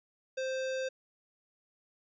square tone, 523.3 Hz, C5, in tune, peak -33 dBFS, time 0.37-0.89 s, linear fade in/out 10 ms, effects resampled to 16000 Hz

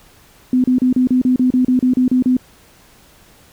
sine tone bursts, 253.3 Hz, B3, 44 cents sharp, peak -10 dBFS, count 13, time 0.53-2.368 s, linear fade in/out 2 ms, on 110 ms, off 34 ms, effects pink hiss -48 dBFS RMS until 3.52 s

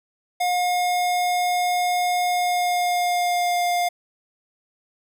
square tone with pitch glide, 716 to 705.7 Hz, F5 to F5, +43 to +18 cents, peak -20 dBFS, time 0.4-3.89 s, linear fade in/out 10 ms, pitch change -25 cents, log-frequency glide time 2.28-3.64 s, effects none

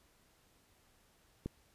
click, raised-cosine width 3 ms, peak -25 dBFS, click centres 1.46 s, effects pink hiss -69 dBFS RMS until 1.74 s + resampled to 32000 Hz

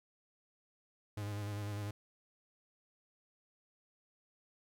45% pulse tone with vibrato, 103.3 Hz, G#2, 9 cents flat, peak -38 dBFS, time 1.17-1.91 s, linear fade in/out 5 ms, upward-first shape square, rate 10 Hz, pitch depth 28 cents each way, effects 13-bit

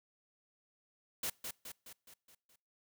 white noise with echo, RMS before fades -37 dBFS, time 1.23-1.3 s, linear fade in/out 5 ms, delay 210 ms, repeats 6, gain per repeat -5 dB, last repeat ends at 2.56 s, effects noise-tail reverb RT60 0.5 s tail -26 dB re dry

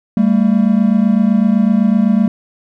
triangle tone pair together, 198.1 / 226 Hz, G3 / A3, +18 / +47 cents, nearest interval major second, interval 229 cents, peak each -10 dBFS, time 0.17-2.28 s, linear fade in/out 2 ms, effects none

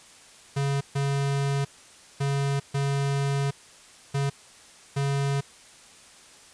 square tone bursts at uneven times, 139.5 Hz, C#3, 11 cents sharp, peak -24 dBFS, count 6, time 0.56-0.81 / 0.95-1.65 / 2.2-2.6 / 2.74-3.51 / 4.14-4.3 / 4.96-5.41 s, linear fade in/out 10 ms, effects white hiss -51 dBFS RMS until 6.53 s + resampled to 22050 Hz

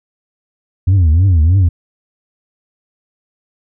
sine tone with vibrato, 86.8 Hz, F2, 10 cents flat, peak -4 dBFS, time 0.87-1.69 s, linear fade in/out 10 ms, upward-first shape triangle, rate 3.2 Hz, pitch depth 260 cents each way, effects tanh soft clip ceiling -6 dBFS

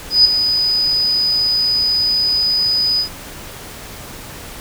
sine tone with ADSR envelope, 4978 Hz, D#8, in tune, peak -4 dBFS, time 0.1-3.09 s, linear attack 150 ms, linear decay 7 ms, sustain -9 dB, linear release 96 ms, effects pink hiss -33 dBFS RMS until 4.6 s

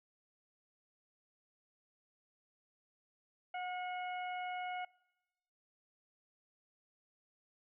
harmonic tone with a mistuned harmonic, 728 Hz, F#5, 28 cents flat, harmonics 1 / 2 / 3 / 4, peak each -39 / -48 / -47 / -54 dBFS, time 3.54-4.85 s, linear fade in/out 5 ms, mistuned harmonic 2, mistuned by -21 cents, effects noise-tail reverb RT60 1.0 s tail -24 dB re dry

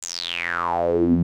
sawtooth tone with band-pass filter sweep, 86.1 Hz, F2, 24 cents flat, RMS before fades -22 dBFS, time 0.02-1.23 s, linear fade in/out 10 ms, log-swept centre 7600 to 180 Hz, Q 8.4, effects none

